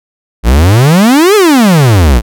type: exponential two-way sweep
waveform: 45% pulse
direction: up then down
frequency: 52.9 to 440 to 52.9 Hz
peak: -3 dBFS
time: 0.43-2.22 s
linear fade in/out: 50 ms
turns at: 1.35 s
effects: none